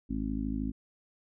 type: harmonic tone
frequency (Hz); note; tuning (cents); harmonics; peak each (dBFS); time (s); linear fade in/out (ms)
53; G#1; +36; 1 / 2 / 3 / 4 / 5 / 6; -36 / -43 / -43 / -36 / -34 / -44; 0.09-0.72; 20
effects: none